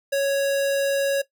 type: tone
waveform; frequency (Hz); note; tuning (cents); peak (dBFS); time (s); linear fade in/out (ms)
square; 554.4; C#5; 0; -20; 0.12-1.22; 10
effects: noise-tail reverb RT60 0.1 s tail -17 dB re dry